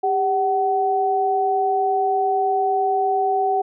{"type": "tone pair together", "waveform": "sine", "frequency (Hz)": [398.1, 754.8], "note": ["G4", "F#5"], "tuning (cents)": [27, 34], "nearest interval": "major seventh", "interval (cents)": 1107, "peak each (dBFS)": [-22, -18], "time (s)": [0.03, 3.62], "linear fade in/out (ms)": 10, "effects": []}